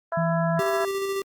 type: harmonic tone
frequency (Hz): 333.9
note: E4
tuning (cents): +22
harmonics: 2 / 3 / 4 / 5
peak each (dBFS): -25 / -31 / -33 / -33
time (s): 0.12-0.85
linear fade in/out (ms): 2
type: tone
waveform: sine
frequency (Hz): 165.3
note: E3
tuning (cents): +5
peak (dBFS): -23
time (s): 0.17-0.6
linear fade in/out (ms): 5
type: tone with tremolo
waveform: square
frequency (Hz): 392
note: G4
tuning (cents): 0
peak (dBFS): -25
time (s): 0.59-1.22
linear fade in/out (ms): 2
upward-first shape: square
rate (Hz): 14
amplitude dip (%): 25
effects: Opus 32 kbps